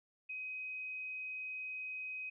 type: tone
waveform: sine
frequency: 2521 Hz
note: D#7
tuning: 22 cents sharp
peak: -40 dBFS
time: 0.29-2.3 s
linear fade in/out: 10 ms
effects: none